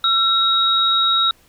sine tone pair together, 1346 / 3798 Hz, E6 / A#7, +36 / +32 cents, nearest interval octave + tritone, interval 1796 cents, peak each -18 / -15 dBFS, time 0.04-1.31 s, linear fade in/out 2 ms, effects pink hiss -54 dBFS RMS until 1.48 s

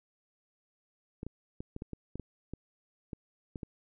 clicks, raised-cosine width 3 ms, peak -26 dBFS, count 12, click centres 1.231 / 1.266 / 1.605 / 1.764 / 1.821 / 1.933 / 2.156 / 2.197 / 2.536 / 3.132 / 3.558 / 3.632 s, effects none

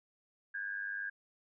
sine tone with amplitude modulation, 1617 Hz, G#6, 47 cents flat, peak -33 dBFS, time 0.54-1.1 s, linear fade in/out 10 ms, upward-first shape sine, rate 100 Hz, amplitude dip 75%, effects none

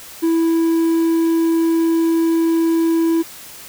triangle tone, 329.6 Hz, E4, in tune, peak -11 dBFS, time 0.22-3.23 s, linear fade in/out 20 ms, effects white hiss -37 dBFS RMS until 3.68 s

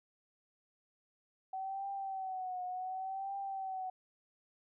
sine tone with vibrato, 758 Hz, F#5, 42 cents sharp, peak -37 dBFS, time 1.53-3.9 s, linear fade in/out 5 ms, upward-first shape triangle, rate 0.68 Hz, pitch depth 77 cents each way, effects none

